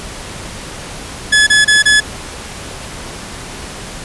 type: tone bursts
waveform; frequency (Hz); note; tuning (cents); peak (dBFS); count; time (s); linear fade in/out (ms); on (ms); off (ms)
sawtooth; 1707; G#6; +47; -3; 4; 1.32-2.004; 10; 150; 28
effects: pink hiss -28 dBFS RMS until 4.04 s + resampled to 24000 Hz